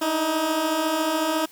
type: beating tone pair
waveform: 15% pulse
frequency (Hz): 304 / 318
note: D#4 / D#4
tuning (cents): -40 / +38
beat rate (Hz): 14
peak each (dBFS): -23 / -16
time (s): 0.01-1.46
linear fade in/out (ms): 10
effects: white hiss -50 dBFS RMS until 1.51 s + high-pass 60 Hz 12 dB/octave